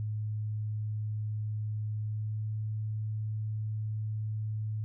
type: tone with pitch glide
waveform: sine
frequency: 106.9 to 107.89 Hz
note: A2 to A2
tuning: -49 to -34 cents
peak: -31 dBFS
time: 0-4.84 s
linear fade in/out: 0 ms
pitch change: +15 cents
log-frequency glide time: 2.01-2.51 s
effects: none